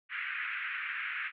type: band-pass noise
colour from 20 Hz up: pink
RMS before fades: -37 dBFS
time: 0.09-1.32 s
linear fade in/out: 50 ms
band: 1400 to 2600 Hz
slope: 48 dB/octave
effects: none